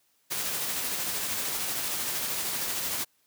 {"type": "noise with tremolo", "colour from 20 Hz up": "white", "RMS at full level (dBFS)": -30, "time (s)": [0.3, 3.05], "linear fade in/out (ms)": 20, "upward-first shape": "sine", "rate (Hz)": 13, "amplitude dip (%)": 25, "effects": ["white hiss -69 dBFS RMS until 3.26 s", "high-pass 80 Hz 12 dB/octave"]}